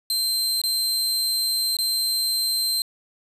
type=tone with dropouts; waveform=sawtooth; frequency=4126 Hz; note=C8; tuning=25 cents flat; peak=-18 dBFS; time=0.1-2.82 s; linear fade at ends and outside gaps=1 ms; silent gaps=0.616-0.637 / 1.768-1.787 s; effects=resampled to 32000 Hz + 8-bit